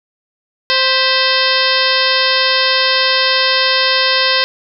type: harmonic tone with a mistuned harmonic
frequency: 523.3 Hz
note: C5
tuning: in tune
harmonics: 1 / 2 / 3 / 4 / 5 / 6 / 7 / 8 / 9 / 10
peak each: -20 / -20 / -20 / -20 / -20 / -20 / -20 / -20 / -20 / -20 dBFS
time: 0.7-4.44 s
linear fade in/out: 0 ms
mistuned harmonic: 4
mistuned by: -100 cents
effects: none